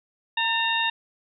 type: harmonic tone with a mistuned harmonic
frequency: 923 Hz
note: A#5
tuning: 17 cents flat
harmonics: 1 / 2 / 3 / 4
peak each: -27 / -27 / -27 / -27 dBFS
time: 0.37-0.9 s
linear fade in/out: 5 ms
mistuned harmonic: 2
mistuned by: -46 cents
effects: none